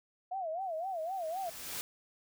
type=tone with vibrato; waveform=sine; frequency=700 Hz; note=F5; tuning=4 cents sharp; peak=-34 dBFS; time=0.31-1.5 s; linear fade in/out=10 ms; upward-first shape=sine; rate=3.9 Hz; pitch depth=190 cents each way
type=noise with exponential growth; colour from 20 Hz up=white; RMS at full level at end=-38 dBFS; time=0.61-1.81 s; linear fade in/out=0 ms; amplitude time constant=260 ms
effects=none